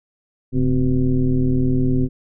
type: tone with frequency modulation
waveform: sine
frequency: 138.59 Hz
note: C#3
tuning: in tune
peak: -14 dBFS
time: 0.52-2.09 s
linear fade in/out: 50 ms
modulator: 119 Hz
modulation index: 1.5
effects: none